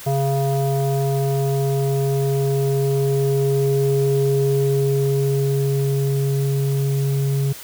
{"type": "tone with low-pass filter sweep", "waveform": "square", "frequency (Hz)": 137.5, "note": "C#3", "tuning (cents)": -14, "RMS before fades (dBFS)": -19, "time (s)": [0.06, 7.53], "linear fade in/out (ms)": 10, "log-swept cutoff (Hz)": [660, 290], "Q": 3.6, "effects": ["white hiss -37 dBFS RMS until 7.63 s"]}